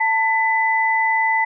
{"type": "tone pair together", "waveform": "sine", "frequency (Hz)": [890.9, 2000], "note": ["A5", "B6"], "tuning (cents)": [21, 21], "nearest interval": "octave + major second", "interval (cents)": 1400, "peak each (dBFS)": -18, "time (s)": [0, 1.45], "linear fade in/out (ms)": 10, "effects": []}